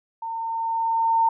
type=tone with level ramp; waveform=sine; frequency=909 Hz; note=A#5; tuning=44 cents flat; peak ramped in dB=-28 to -15 dBFS; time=0.22-1.29 s; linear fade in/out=5 ms; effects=none